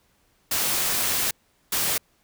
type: noise bursts at uneven times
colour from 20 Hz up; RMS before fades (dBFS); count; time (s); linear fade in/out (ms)
white; -24; 2; 0.51-1.31 / 1.72-1.98; 5
effects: pink hiss -65 dBFS RMS until 2.23 s